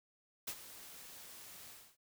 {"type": "noise with ADSR envelope", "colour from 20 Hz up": "white", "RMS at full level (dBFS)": -39, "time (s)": [0.47, 1.97], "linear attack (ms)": 10, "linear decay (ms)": 61, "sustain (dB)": -14, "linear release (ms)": 280, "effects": []}